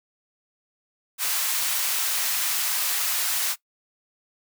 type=high-pass noise; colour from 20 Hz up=white; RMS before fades=-25 dBFS; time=1.18-3.56 s; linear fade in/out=50 ms; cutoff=940 Hz; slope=12 dB/octave; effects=noise-tail reverb RT60 0.1 s tail -19 dB re dry